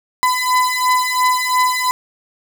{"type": "beating tone pair", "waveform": "35% pulse", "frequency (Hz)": [1005, 1007.9], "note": ["B5", "B5"], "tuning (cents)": [30, 35], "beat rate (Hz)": 2.9, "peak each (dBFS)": -15, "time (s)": [0.23, 1.91], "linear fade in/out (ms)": 0, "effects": []}